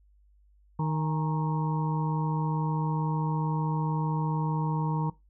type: harmonic tone with a mistuned harmonic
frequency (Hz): 155.56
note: D#3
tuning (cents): 0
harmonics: 1 / 2 / 3 / 5 / 6 / 7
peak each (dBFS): -26 / -38 / -40 / -42 / -34 / -43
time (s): 0.79-5.1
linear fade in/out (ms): 5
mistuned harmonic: 5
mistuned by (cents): +110
effects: noise-tail reverb RT60 0.2 s tail -19 dB re dry + added 50 Hz sine -58 dBFS peak until 5.29 s